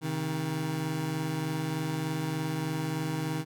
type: tone pair together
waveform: 25% pulse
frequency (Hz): 134.1 / 157.4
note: C3 / D#3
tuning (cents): +43 / +20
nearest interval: minor third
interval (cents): 277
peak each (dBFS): -32 / -27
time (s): 0.01-3.45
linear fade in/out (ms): 50
effects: none